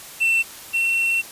triangle tone pair in turn, 2690 / 2712 Hz, E7 / E7, +34 / +49 cents, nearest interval unison, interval 15 cents, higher second, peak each -14 / -16 dBFS, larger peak first, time 0.2-0.43 / 0.73-1.22 s, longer second, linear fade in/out 20 ms, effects white hiss -39 dBFS RMS until 1.31 s + resampled to 32000 Hz

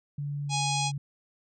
sine tone with pitch glide, 143.9 to 141.1 Hz, D3 to C#3, -35 to +31 cents, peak -30 dBFS, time 0.18-0.98 s, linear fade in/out 5 ms, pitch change -34 cents, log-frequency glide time 0.44-0.53 s
harmonic tone, 830.6 Hz, G#5, in tune, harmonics 1 / 3 / 4 / 5 / 6 / 7 / 8 / 9 / 10, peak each -30 / -35 / -36 / -37 / -38 / -38 / -39 / -40 / -40 dBFS, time 0.49-0.92 s, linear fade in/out 50 ms
effects none

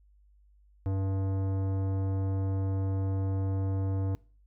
sine tone with tanh clipping, 96.4 Hz, G2, 28 cents flat, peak -29 dBFS, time 0.86-4.15 s, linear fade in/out 0 ms, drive 16 dB, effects noise-tail reverb RT60 0.4 s tail -23 dB re dry + added 50 Hz sine -58 dBFS peak until 4.46 s

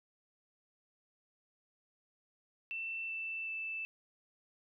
sine tone with pitch steps, 2676 / 2659 / 2642 Hz, E7 / E7 / E7, +25 / +14 / +3 cents, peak -37 dBFS, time 2.71-3.85 s, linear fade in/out 0 ms, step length 380 ms, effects none

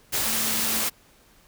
sine tone in noise, 220.7 Hz, A3, 5 cents sharp, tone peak -36 dBFS, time 0.25-0.84 s, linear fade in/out 20 ms, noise white, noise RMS -25 dBFS, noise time 0.12-0.9 s, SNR -14 dB, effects pink hiss -57 dBFS RMS until 1.47 s

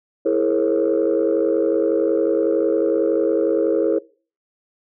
sine chord, A# half-diminished seventh, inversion second, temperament equal with one note detuned, 329.6 / 415.3 / 466.2 / 540.5 Hz, E4 / G#4 / A#4 / C#5, 0 / 0 / 0 / -44 cents, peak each -20 dBFS, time 0.25-3.99 s, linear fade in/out 10 ms, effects noise-tail reverb RT60 0.4 s tail -23 dB re dry + tanh soft clip ceiling -9 dBFS

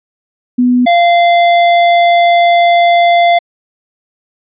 sine / square tone pair in turn, 247.5 / 691.4 Hz, B3 / F5, +4 / -18 cents, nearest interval octave + tritone, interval 1778 cents, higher second, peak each -6 dBFS, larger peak neither, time 0.58-0.86 / 0.86-3.39 s, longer second, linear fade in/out 10 ms, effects resampled to 8000 Hz

